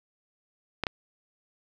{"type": "clicks", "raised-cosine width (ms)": 0.3, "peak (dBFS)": -11, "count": 2, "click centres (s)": [0.837, 0.868], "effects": []}